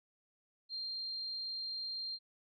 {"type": "tone", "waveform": "sine", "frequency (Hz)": 4186, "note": "C8", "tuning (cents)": 0, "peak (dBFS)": -38, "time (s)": [0.69, 2.19], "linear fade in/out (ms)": 50, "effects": []}